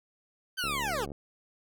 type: linear sweep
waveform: 20% pulse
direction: down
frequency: 1568 to 350 Hz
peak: -25 dBFS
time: 0.57-1.06 s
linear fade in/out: 20 ms
type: click train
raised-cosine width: 2 ms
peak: -27 dBFS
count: 35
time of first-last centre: 0.64-1.118 s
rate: 71.1 Hz
effects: none